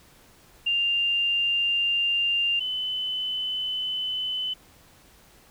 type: tone pair in turn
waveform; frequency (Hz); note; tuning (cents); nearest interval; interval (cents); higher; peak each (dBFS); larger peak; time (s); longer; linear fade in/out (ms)
sine; 2794 / 3021; F7 / F#7; 0 / +35; minor second; 135; second; -21 / -26; first; 0.66-2.6 / 2.6-4.54; neither; 10
effects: pink hiss -55 dBFS RMS until 5.5 s